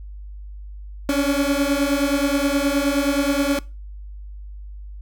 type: beating tone pair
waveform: 30% pulse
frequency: 277.2 / 286.7 Hz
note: C#4 / D4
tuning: 0 / -42 cents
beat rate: 9.5 Hz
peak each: -18 dBFS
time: 1.09-3.59 s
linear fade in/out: 2 ms
effects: noise-tail reverb RT60 0.3 s tail -22 dB re dry + added 50 Hz sine -33 dBFS peak until 5.01 s